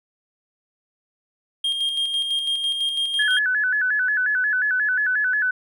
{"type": "tone with tremolo", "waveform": "triangle", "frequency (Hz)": 3221, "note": "G7", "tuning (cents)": 46, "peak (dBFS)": -18, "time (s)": [1.64, 3.39], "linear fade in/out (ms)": 5, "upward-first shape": "square", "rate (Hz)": 6, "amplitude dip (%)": 40}
{"type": "tone with vibrato", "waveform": "sine", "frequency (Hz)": 1601, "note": "G6", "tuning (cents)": 36, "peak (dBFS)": -18, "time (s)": [3.19, 5.51], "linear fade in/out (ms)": 5, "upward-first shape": "square", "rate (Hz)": 5.6, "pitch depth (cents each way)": 110}
{"effects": []}